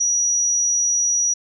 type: tone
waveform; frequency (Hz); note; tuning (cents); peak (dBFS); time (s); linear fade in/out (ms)
sine; 5810; F#8; -32; -16; 0-1.34; 10
effects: none